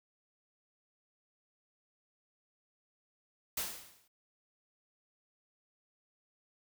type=noise with exponential decay; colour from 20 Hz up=white; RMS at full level=-33 dBFS; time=3.57-4.08 s; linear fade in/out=5 ms; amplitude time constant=110 ms; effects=none